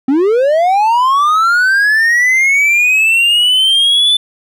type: linear sweep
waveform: triangle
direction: up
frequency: 253.1 to 3520 Hz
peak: -6 dBFS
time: 0.08-4.17 s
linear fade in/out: 5 ms
effects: none